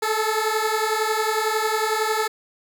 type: beating tone pair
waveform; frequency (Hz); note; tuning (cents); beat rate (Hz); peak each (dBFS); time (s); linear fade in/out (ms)
15% pulse; 430 / 441; A4 / A4; -40 / +4; 11; -17; 0.02-2.28; 10
effects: none